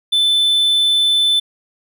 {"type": "tone", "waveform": "triangle", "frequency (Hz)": 3520, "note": "A7", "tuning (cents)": 0, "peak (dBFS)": -10, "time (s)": [0.12, 1.4], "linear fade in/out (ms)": 10, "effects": []}